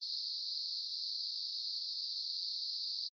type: band-pass noise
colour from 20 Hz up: white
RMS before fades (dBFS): -40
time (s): 0.01-3.09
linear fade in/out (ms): 20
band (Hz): 4100 to 4900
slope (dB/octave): 96
effects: AAC 48 kbps